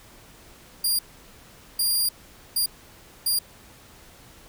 15% pulse tone bursts at uneven times, 4793 Hz, D8, 34 cents sharp, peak -14 dBFS, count 4, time 0.84-0.99 / 1.79-2.09 / 2.56-2.66 / 3.26-3.39 s, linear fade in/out 5 ms, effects pink hiss -50 dBFS RMS until 4.48 s

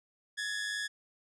sawtooth tone pair together, 1681 / 1783.8 Hz, G#6 / A6, +20 / +23 cents, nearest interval minor second, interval 103 cents, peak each -31 / -36 dBFS, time 0.37-0.88 s, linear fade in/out 20 ms, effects resampled to 22050 Hz

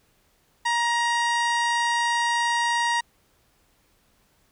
harmonic tone, 943 Hz, A#5, 20 cents sharp, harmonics 1 / 2 / 3 / 4 / 5 / 6 / 7 / 8 / 9 / 10, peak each -23 / -25 / -35 / -34 / -37 / -38 / -42 / -49 / -40 / -46 dBFS, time 0.65-3.01 s, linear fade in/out 10 ms, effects pink hiss -64 dBFS RMS until 4.51 s

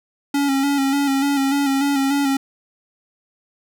square tone with vibrato, 277.2 Hz, C#4, in tune, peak -17 dBFS, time 0.34-2.37 s, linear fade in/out 5 ms, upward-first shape square, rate 3.4 Hz, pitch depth 34 cents each way, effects none

